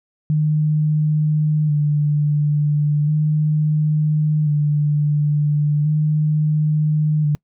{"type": "tone with vibrato", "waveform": "sine", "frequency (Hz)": 150.3, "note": "D3", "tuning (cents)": 40, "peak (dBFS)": -14, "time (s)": [0.3, 7.35], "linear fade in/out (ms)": 0, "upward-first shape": "square", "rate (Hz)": 0.36, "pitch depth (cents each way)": 26, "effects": ["noise-tail reverb RT60 0.1 s tail -26 dB re dry"]}